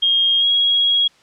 sine tone with pitch glide, 3239 to 3305 Hz, G#7 to G#7, -44 to -9 cents, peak -12 dBFS, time 0.02-1.08 s, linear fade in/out 10 ms, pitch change +35 cents, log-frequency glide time 0.39-0.45 s, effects white hiss -53 dBFS RMS until 1.22 s + low-pass 5000 Hz 12 dB/octave

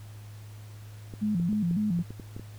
clicks, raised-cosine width 3 ms, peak -27 dBFS, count 9, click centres 1.138 / 1.399 / 1.529 / 1.711 / 1.991 / 2.106 / 2.198 / 2.365 / 2.396 s
sine tone with vibrato, 190.8 Hz, G3, 47 cents flat, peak -24 dBFS, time 1.21-2.03 s, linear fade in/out 20 ms, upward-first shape square, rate 3.6 Hz, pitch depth 180 cents each way
effects added 105 Hz sine -42 dBFS peak until 2.58 s + pink hiss -55 dBFS RMS until 2.58 s

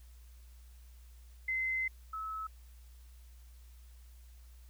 sine tone pair in turn, 2059 / 1297.1 Hz, C7 / E6, -28 / -28 cents, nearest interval minor sixth, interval 800 cents, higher first, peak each -31 / -37 dBFS, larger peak first, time 1.48-1.88 / 2.13-2.47 s, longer first, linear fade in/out 5 ms, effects added 60 Hz sine -52 dBFS peak until 4.69 s + white hiss -67 dBFS RMS until 4.69 s

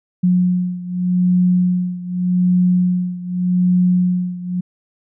sine beating tone pair, 180 / 180.84 Hz, F#3 / F#3, -47 / -39 cents, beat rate 0.84 Hz, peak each -15 / -18 dBFS, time 0.23-4.61 s, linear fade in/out 10 ms, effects none

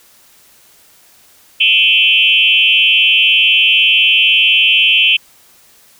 sine tone with frequency modulation, 2856 Hz, F7, 38 cents sharp, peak -7 dBFS, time 1.6-5.17 s, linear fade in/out 10 ms, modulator 158 Hz, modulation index 2.3, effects white hiss -47 dBFS RMS until 5.99 s

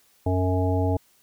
harmonic tone with a mistuned harmonic, 92.5 Hz, F#2, in tune, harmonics 1 / 3 / 5 / 7 / 9, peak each -22 / -27 / -29 / -30 / -32 dBFS, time 0.26-0.97 s, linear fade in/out 5 ms, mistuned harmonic 5, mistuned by -34 cents, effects white hiss -61 dBFS RMS until 1.22 s

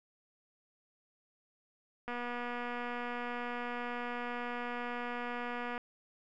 click train, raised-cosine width 0.5 ms, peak -25 dBFS, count 896, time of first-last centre 2.08-5.778 s, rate 242 Hz, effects none

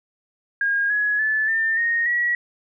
sine tone with pitch steps, 1626 / 1681.4 / 1738.7 / 1797.9 / 1859.2 / 1922.5 Hz, G#6 / G#6 / A6 / A6 / A#6 / B6, -37 / +21 / -21 / +37 / -5 / -47 cents, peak -18 dBFS, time 0.61-2.35 s, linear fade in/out 2 ms, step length 290 ms, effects none

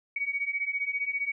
sine beating tone pair, 2242 / 2257 Hz, C#7 / C#7, +19 / +31 cents, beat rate 15 Hz, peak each -32 / -30 dBFS, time 0.16-1.32 s, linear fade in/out 5 ms, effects none

